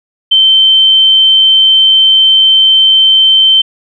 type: tone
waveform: sine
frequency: 3102 Hz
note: G7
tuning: 19 cents flat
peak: -3 dBFS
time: 0.31-3.62 s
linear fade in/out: 10 ms
effects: none